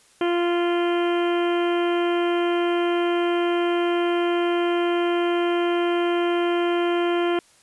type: harmonic tone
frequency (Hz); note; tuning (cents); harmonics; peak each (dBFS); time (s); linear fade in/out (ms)
347; F4; -11; 1 / 2 / 3 / 4 / 5 / 6 / 7 / 8 / 9; -20 / -28 / -32 / -33 / -37 / -39 / -38 / -41 / -36; 0.21-7.39; 2
effects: white hiss -56 dBFS RMS until 7.62 s + resampled to 24000 Hz